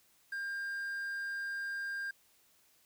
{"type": "tone with quantisation", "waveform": "triangle", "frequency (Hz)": 1600, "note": "G6", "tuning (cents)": 35, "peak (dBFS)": -34, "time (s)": [0.32, 2.11], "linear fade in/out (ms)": 5, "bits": 10, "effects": ["white hiss -68 dBFS RMS until 2.85 s"]}